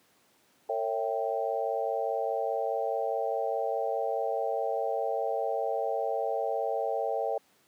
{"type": "chord", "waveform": "sine", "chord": "A# diminished seventh", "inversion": "none", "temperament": "equal with one note detuned", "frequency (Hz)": [454.5, 554.4, 659.3, 784], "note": ["A#4", "C#5", "E5", "G5"], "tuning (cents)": [-44, 0, 0, 0], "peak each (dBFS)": -33, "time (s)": [0.69, 7.38], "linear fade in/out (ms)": 5, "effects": ["pink hiss -65 dBFS RMS until 7.67 s", "high-pass 200 Hz 12 dB/octave"]}